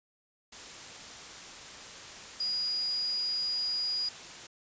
sine tone in noise, 4890 Hz, D#8, 31 cents flat, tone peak -29 dBFS, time 2.4-4.09 s, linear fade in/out 5 ms, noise white, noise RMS -45 dBFS, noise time 0.52-4.47 s, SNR +13 dB, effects resampled to 16000 Hz

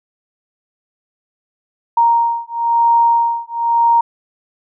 sine beating tone pair, 932.3 / 933.3 Hz, A#5 / A#5, 0 / +2 cents, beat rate 1 Hz, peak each -14 dBFS, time 1.97-4.01 s, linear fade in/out 5 ms, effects none

